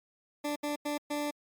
20% pulse tone bursts at uneven times, 293.7 Hz, D4, in tune, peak -26 dBFS, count 4, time 0.44-0.56 / 0.63-0.76 / 0.85-0.98 / 1.1-1.31 s, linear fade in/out 10 ms, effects MP3 96 kbps

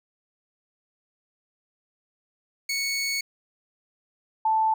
20% pulse / sine tone pair in turn, 2217 / 879.8 Hz, C#7 / A5, 0 / 0 cents, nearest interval octave + major third, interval 1600 cents, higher first, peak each -20 / -19 dBFS, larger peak second, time 2.69-3.21 / 4.45-4.74 s, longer first, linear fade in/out 5 ms, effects none

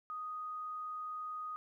sine tone, 1244.5 Hz, D#6, in tune, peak -39 dBFS, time 0.1-1.56 s, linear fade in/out 0 ms, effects 13-bit

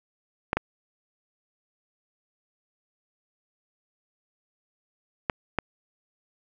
clicks, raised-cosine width 0.5 ms, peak -8 dBFS, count 4, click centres 0.531 / 0.57 / 5.298 / 5.587 s, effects none

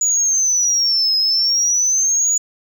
sine exponential two-way sweep, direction down then up, 6900 to 5080 to 6900 Hz, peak -12 dBFS, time 0.01-2.38 s, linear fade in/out 5 ms, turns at 1.17 s, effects tanh soft clip ceiling -10 dBFS

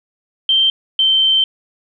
sine tone pair in turn, 3136 / 3111 Hz, G7 / G7, 0 / -14 cents, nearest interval unison, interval 14 cents, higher first, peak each -10 dBFS, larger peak neither, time 0.49-0.7 / 0.99-1.44 s, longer second, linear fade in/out 2 ms, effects none

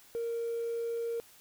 sine tone with hard clipping, 464.9 Hz, A#4, 5 cents flat, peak -32 dBFS, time 0.15-1.2 s, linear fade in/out 0 ms, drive 1 dB, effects white hiss -58 dBFS RMS until 1.4 s

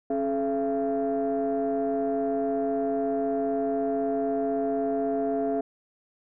sine tone cluster, 273.1 / 427.8 / 679 Hz, C#4 / A4 / F5, -26 / -49 / -49 cents, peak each -27 dBFS, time 0.1-5.61 s, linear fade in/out 5 ms, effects tanh soft clip ceiling -19 dBFS

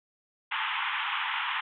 pink band-pass noise, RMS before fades -31 dBFS, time 0.51-1.61 s, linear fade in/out 10 ms, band 840 to 3400 Hz, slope 96 dB/octave, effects none

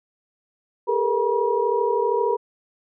sine tone cluster, 403.6 / 446 / 478.8 / 960 Hz, G#4 / A4 / A#4 / B5, -49 / +23 / +46 / -49 cents, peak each -24 dBFS, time 0.87-2.37 s, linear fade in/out 20 ms, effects none

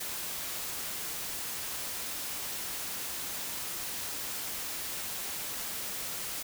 white noise, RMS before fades -37 dBFS, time 0-6.43 s, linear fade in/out 10 ms, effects none

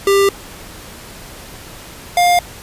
square tone pair in turn, 396.1 / 705.8 Hz, G4 / F5, +18 / +18 cents, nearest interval minor seventh, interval 1000 cents, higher second, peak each -10 dBFS, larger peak neither, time 0.07-0.29 / 2.17-2.39 s, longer neither, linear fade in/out 2 ms, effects pink hiss -35 dBFS RMS until 2.62 s + resampled to 32000 Hz

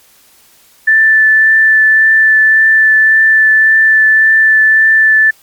sine tone with vibrato, 1760 Hz, A6, in tune, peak -4 dBFS, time 0.87-5.31 s, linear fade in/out 10 ms, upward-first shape triangle, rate 1.8 Hz, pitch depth 11 cents each way, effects white hiss -46 dBFS RMS until 5.42 s + MP3 96 kbps

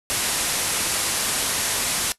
white low-pass noise, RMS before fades -24 dBFS, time 0.1-2.12 s, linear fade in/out 0 ms, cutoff 12000 Hz, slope 96 dB/octave, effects noise-tail reverb RT60 0.1 s tail -17 dB re dry

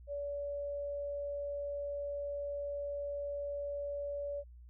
sine tone, 572 Hz, D5, 46 cents flat, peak -36 dBFS, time 0.07-4.44 s, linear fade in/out 50 ms, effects added 60 Hz sine -51 dBFS peak until 4.69 s

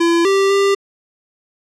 square tone with pitch steps, 338.2 / 391.6 / 396.3 Hz, E4 / G4 / G4, +44 / -2 / +19 cents, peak -12 dBFS, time 0-0.75 s, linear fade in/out 10 ms, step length 250 ms, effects low-pass 7000 Hz 12 dB/octave

